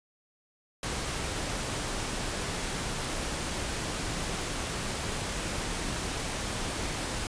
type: noise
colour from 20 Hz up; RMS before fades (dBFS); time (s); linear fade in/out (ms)
pink; -33; 0.83-7.27; 2
effects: resampled to 22050 Hz